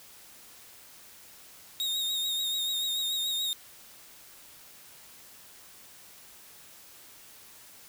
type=tone with vibrato; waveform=40% pulse; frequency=3729 Hz; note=A#7; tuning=in tune; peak=-27 dBFS; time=1.8-3.53 s; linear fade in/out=0 ms; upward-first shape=sine; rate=6.9 Hz; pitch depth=39 cents each way; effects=white hiss -52 dBFS RMS until 7.88 s